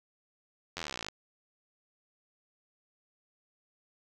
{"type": "slowing click train", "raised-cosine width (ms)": 0.2, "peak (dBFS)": -19, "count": 22, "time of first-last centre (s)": [0.77, 1.085], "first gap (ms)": 11, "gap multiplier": 1.03, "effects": []}